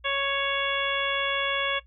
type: harmonic tone with a mistuned harmonic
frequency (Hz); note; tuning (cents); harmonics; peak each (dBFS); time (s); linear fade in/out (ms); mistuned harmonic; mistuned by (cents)
554.4; C#5; 0; 1 / 2 / 3 / 4 / 5 / 6; -31 / -31 / -31 / -31 / -31 / -31; 0.04-1.8; 20; 6; +26
effects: noise-tail reverb RT60 0.1 s tail -18 dB re dry + added 60 Hz sine -52 dBFS peak until 1.86 s